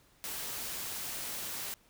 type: noise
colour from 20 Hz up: white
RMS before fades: -39 dBFS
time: 0.24-1.74 s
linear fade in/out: 0 ms
effects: pink hiss -65 dBFS RMS until 1.89 s